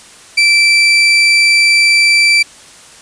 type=tone; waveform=30% pulse; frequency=2335 Hz; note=D7; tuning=11 cents flat; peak=-4 dBFS; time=0.37-2.43 s; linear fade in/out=10 ms; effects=white hiss -38 dBFS RMS until 3.01 s + resampled to 22050 Hz